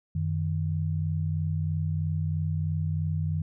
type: tone pair together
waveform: sine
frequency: 92.5 / 155.57 Hz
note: F#2 / D#3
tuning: 0 / 0 cents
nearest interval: major sixth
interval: 900 cents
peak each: -28 dBFS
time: 0.15-3.42 s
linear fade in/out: 5 ms
effects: none